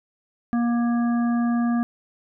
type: harmonic tone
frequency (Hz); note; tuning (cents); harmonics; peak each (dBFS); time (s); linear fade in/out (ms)
237; A#3; +29; 1 / 3 / 5 / 7; -19 / -32 / -35 / -38; 0.53-1.83; 0
effects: none